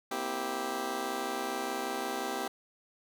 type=chord; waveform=15% pulse; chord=C dominant seventh; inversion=third; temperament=just; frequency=235.5 / 261.6 / 327 / 392.4 Hz; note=Bb3 / C4 / E4 / G4; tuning=+18 / 0 / -14 / +2 cents; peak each=-35 / -34 / -34 / -30 dBFS; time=0.11-2.48 s; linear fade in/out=5 ms; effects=none